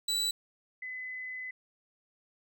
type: tone pair in turn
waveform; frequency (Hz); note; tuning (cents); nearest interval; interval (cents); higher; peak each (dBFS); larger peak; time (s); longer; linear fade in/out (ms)
35% pulse / sine; 3951 / 2018; B7 / B6; 0 / +37; octave; 1163; first; -26 / -37; first; 0.08-0.31 / 0.82-1.51; second; 5
effects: none